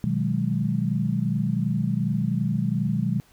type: chord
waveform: sine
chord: G# minor seventh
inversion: first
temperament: equal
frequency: 123.47 / 155.56 / 185 / 207.7 Hz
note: B2 / D#3 / F#3 / G#3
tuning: 0 / 0 / 0 / 0 cents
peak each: -27 dBFS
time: 0.04-3.2 s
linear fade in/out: 0 ms
effects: pink hiss -58 dBFS RMS until 3.32 s